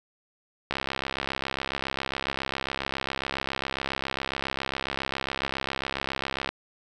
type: click train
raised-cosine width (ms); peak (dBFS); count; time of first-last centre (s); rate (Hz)
0.3; -12; 390; 0.71-6.49; 67.3
effects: 9-bit